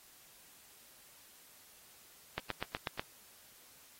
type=click train; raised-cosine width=0.3 ms; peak=-19 dBFS; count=6; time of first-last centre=2.38-2.995 s; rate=8.13 Hz; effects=white hiss -60 dBFS RMS until 3.99 s + AAC 48 kbps